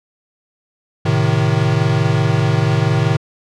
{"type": "chord", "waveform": "square", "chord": "A diminished", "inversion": "none", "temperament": "equal", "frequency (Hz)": [110, 130.81, 155.56], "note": ["A2", "C3", "Eb3"], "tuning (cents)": [0, 0, 0], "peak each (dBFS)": -18, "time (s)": [1.05, 3.17], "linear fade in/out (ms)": 10, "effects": ["low-pass 5000 Hz 12 dB/octave"]}